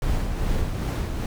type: noise with tremolo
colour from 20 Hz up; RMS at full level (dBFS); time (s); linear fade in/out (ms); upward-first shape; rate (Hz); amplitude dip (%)
brown; -23; 0.02-1.26; 2; sine; 2.5; 40
effects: none

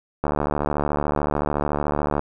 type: click train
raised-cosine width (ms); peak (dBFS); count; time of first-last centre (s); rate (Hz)
1; -8; 145; 0.24-2.194; 73.7
effects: none

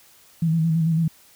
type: tone with vibrato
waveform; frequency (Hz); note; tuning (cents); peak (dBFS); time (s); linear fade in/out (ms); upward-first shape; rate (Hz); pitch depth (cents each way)
sine; 162.7; E3; -22; -17; 0.42-1.08; 5; square; 9; 39
effects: white hiss -53 dBFS RMS until 1.35 s

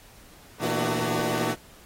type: tone cluster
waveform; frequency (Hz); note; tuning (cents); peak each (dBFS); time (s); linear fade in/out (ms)
15% pulse; 120.4 / 165.4 / 227.4 / 300.1 / 376.7; B2 / E3 / A#3 / D4 / F#4; -44 / +6 / -43 / +38 / +31; -25; 0.59-1.56; 50
effects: pink hiss -52 dBFS RMS until 1.85 s + AAC 48 kbps

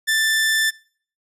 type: tone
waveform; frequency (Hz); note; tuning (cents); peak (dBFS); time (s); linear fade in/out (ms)
sawtooth; 1768; A6; +8; -13; 0.07-0.71; 20
effects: noise-tail reverb RT60 0.5 s tail -24 dB re dry + resampled to 32000 Hz

